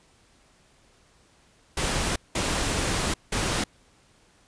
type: noise bursts at uneven times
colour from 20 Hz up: pink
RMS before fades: -26 dBFS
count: 3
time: 1.77-2.16 / 2.35-3.14 / 3.32-3.64 s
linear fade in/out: 5 ms
effects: pink hiss -60 dBFS RMS until 4.47 s + resampled to 22050 Hz